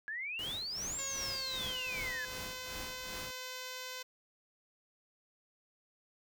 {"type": "exponential two-way sweep", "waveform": "sine", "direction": "up then down", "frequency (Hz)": [1661.2, 7530, 1661.2], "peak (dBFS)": -37, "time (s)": [0.08, 2.25], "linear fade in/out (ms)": 0, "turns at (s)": 0.97}
{"type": "noise with tremolo", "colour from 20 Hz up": "pink", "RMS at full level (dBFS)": -45, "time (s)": [0.39, 3.31], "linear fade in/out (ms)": 0, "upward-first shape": "sine", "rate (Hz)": 2.6, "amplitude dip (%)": 80}
{"type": "tone with pitch glide", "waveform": "5% pulse", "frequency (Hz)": [543, 509.6], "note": ["C#5", "C5"], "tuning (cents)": [-36, -46], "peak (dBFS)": -30, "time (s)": [0.98, 4.03], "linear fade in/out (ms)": 10, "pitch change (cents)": -110, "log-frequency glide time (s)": [1.26, 1.68]}
{"effects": []}